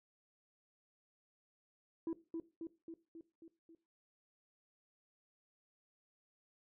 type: tone with echo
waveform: sine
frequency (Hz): 329.6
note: E4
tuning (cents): 0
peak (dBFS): -33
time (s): 2.07-2.13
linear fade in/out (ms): 2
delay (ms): 270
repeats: 6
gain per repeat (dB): -4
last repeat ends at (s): 3.75
effects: noise-tail reverb RT60 0.3 s tail -17 dB re dry + tanh soft clip ceiling -35 dBFS